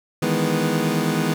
25% pulse chord, E major seventh, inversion third, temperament equal, 155.56 / 164.81 / 207.7 / 246.9 Hz, D#3 / E3 / G#3 / B3, 0 / 0 / 0 / 0 cents, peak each -21 dBFS, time 0.22-1.34 s, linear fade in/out 5 ms, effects none

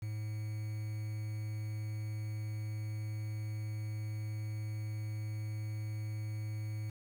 triangle tone with quantisation, 107.4 Hz, A2, 41 cents flat, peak -34 dBFS, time 0.02-6.9 s, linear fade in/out 5 ms, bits 9, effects none

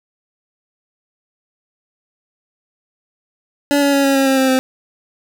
25% pulse tone with pitch steps, 285.8 / 282 / 278.3 / 274.6 / 271 / 267.4 / 263.9 / 260.4 Hz, D4 / C#4 / C#4 / C#4 / C#4 / C4 / C4 / C4, -47 / +30 / +7 / -16 / -39 / +38 / +15 / -8 cents, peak -8 dBFS, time 3.71-4.59 s, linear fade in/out 0 ms, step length 110 ms, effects none

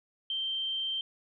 sine tone, 3136 Hz, G7, in tune, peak -30 dBFS, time 0.3-1.01 s, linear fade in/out 2 ms, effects none

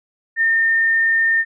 sine tone, 1816 Hz, A#6, 46 cents flat, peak -13 dBFS, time 0.36-1.45 s, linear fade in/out 50 ms, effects none

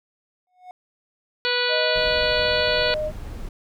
triangle tone with exponential growth, 730 Hz, F#5, 24 cents flat, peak -32 dBFS, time 0.47-0.71 s, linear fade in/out 1 ms, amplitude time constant 51 ms
harmonic tone, 490.8 Hz, B4, 11 cents flat, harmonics 1 / 2 / 3 / 4 / 5 / 6 / 7 / 8 / 9, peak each -26 / -32 / -26 / -32 / -29 / -30 / -31 / -30 / -27 dBFS, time 1.45-2.94 s, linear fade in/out 0 ms
sine tone with pitch glide, 622.3 to 613.4 Hz, D#5 to D#5, 0 to -25 cents, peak -23 dBFS, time 1.68-3.12 s, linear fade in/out 50 ms, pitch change -25 cents, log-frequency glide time 1.96-2.35 s
brown noise, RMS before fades -34 dBFS, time 1.95-3.49 s, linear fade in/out 5 ms
effects none

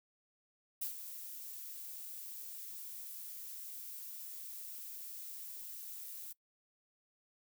violet noise with ADSR envelope, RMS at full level -37 dBFS, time 0.81-6.33 s, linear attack 11 ms, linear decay 110 ms, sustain -10 dB, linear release 9 ms, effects noise-tail reverb RT60 0.1 s tail -21 dB re dry

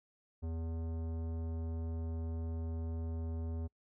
sine tone with tanh clipping, 81.9 Hz, E2, 11 cents flat, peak -38 dBFS, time 0.42-3.68 s, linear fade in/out 20 ms, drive 16 dB, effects noise-tail reverb RT60 0.1 s tail -26 dB re dry

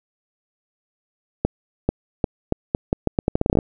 accelerating click train, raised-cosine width 2 ms, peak -4 dBFS, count 17, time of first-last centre 1.45-3.588 s, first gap 440 ms, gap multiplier 0.8, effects none

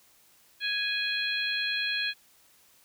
harmonic tone, 830.6 Hz, G#5, in tune, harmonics 2 / 3 / 4 / 5, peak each -32 / -32 / -33 / -34 dBFS, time 0.6-2.14 s, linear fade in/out 50 ms, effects white hiss -61 dBFS RMS until 2.84 s

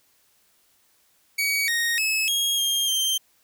sawtooth tone with pitch steps, 2259 / 1864 / 2589 / 3271 / 3216 / 3146 Hz, C#7 / A#6 / E7 / G#7 / G7 / G7, +32 / -1 / -32 / -27 / +44 / +6 cents, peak -18 dBFS, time 1.38-3.18 s, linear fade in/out 10 ms, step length 300 ms, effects white hiss -63 dBFS RMS until 3.43 s

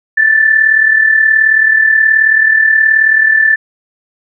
sine tone with amplitude modulation, 1761 Hz, A6, 1 cent sharp, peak -3 dBFS, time 0.17-3.56 s, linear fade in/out 10 ms, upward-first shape sine, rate 38.7 Hz, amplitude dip 60%, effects none

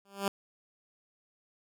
10% pulse tone with exponential growth, 198.1 Hz, G3, 18 cents sharp, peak -17 dBFS, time 0.05-0.28 s, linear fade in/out 2 ms, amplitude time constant 49 ms, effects none

